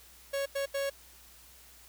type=tone bursts at uneven times; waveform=45% pulse; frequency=554 Hz; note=C#5; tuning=1 cent flat; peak=-30 dBFS; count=3; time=0.33-0.46 / 0.55-0.66 / 0.74-0.9 s; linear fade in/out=10 ms; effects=added 60 Hz sine -61 dBFS peak until 1.88 s + white hiss -56 dBFS RMS until 1.88 s